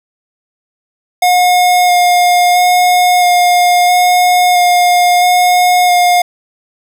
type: tone with vibrato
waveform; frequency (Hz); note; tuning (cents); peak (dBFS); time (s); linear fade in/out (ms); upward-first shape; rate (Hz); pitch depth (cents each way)
square; 716; F5; +43; -7; 1.22-6.22; 5; square; 0.75; 10
effects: none